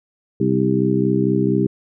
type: harmonic tone with a mistuned harmonic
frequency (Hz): 64.3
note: C2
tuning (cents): -30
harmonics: 2 / 3 / 4 / 5 / 6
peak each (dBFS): -22 / -20 / -22 / -21 / -21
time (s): 0.4-1.67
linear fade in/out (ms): 5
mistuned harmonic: 6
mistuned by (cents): +42
effects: none